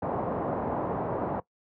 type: low-pass noise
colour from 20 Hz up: white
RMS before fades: -30 dBFS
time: 0.02-1.4 s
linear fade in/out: 5 ms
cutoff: 880 Hz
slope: 24 dB/octave
effects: noise-tail reverb RT60 0.1 s tail -19 dB re dry + high-pass 100 Hz 12 dB/octave